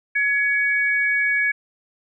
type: tone pair together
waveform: sine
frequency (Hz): 1683.3 / 2247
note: G#6 / C#7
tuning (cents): +23 / +23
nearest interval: perfect fourth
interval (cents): 500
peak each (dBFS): -20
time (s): 0.15-1.52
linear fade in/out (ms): 10
effects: none